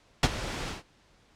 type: noise with ADSR envelope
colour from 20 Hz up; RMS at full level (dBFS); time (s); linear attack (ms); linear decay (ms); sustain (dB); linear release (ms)
pink; -18; 0.23-0.83; 3; 43; -16; 140
effects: pink hiss -62 dBFS RMS until 1.35 s + low-pass 6000 Hz 12 dB/octave